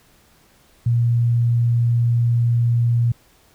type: tone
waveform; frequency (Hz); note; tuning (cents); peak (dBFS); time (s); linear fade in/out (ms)
sine; 118.4; A#2; +27; -14; 0.86-3.12; 5
effects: pink hiss -55 dBFS RMS until 3.54 s